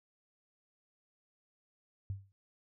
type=tone with exponential decay; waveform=sine; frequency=98 Hz; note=G2; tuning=in tune; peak=-32 dBFS; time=2.1-2.32 s; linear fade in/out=0 ms; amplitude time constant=47 ms; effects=none